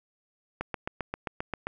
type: click train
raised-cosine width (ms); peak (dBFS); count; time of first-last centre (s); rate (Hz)
0.5; -16; 9; 0.61-1.67; 7.55
effects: none